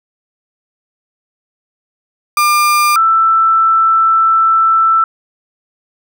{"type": "tone pair in turn", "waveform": ["35% pulse", "sine"], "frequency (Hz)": [1200, 1327.6], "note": ["D6", "E6"], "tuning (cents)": [37, 12], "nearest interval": "major second", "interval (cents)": 175, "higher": "second", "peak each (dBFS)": -7, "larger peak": "neither", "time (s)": [[2.37, 2.96], [2.96, 5.04]], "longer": "second", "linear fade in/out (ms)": 2, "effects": []}